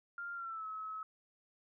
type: tone with pitch glide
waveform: sine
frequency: 1396.9 to 1288.4 Hz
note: F6 to E6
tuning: 0 to -40 cents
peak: -40 dBFS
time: 0.18-1.03 s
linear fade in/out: 2 ms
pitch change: -140 cents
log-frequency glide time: 0.34-0.66 s
effects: none